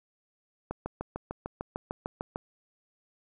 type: click train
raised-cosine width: 1 ms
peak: -19 dBFS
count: 12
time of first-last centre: 0.71-2.359 s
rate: 6.67 Hz
effects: none